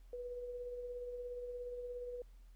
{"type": "tone with tremolo", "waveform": "sine", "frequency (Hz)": 490, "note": "B4", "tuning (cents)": -14, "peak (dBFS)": -40, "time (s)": [0.13, 2.22], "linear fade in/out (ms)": 2, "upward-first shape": "triangle", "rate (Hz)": 17, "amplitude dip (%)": 40, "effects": ["added 42 Hz sine -55 dBFS peak until 2.55 s", "pink hiss -75 dBFS RMS until 2.55 s"]}